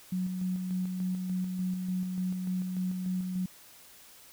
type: tone with tremolo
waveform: sine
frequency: 183.9 Hz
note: F#3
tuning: 10 cents flat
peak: -28 dBFS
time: 0.12-3.46 s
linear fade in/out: 5 ms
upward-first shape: square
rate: 3.4 Hz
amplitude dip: 35%
effects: white hiss -54 dBFS RMS until 4.32 s